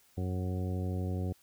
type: harmonic tone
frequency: 92.1 Hz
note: F#2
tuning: 7 cents flat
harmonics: 1 / 2 / 3 / 4 / 5 / 6 / 8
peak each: -32 / -38 / -42 / -44 / -46 / -48 / -50 dBFS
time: 0.17-1.33 s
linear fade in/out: 10 ms
effects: white hiss -65 dBFS RMS until 1.42 s